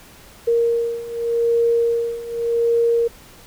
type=beating tone pair; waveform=sine; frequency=466.2 / 467.05 Hz; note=A#4 / A#4; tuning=0 / +3 cents; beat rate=0.85 Hz; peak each=-21 / -18 dBFS; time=0.47-3.08 s; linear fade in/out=10 ms; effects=pink hiss -45 dBFS RMS until 3.46 s